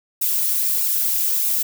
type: noise with flanger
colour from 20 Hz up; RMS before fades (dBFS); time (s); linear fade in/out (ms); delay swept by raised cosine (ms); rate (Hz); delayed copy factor
violet; -20; 0.21-1.63; 10; 0.75 to 4.35; 1.6; +0.6
effects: none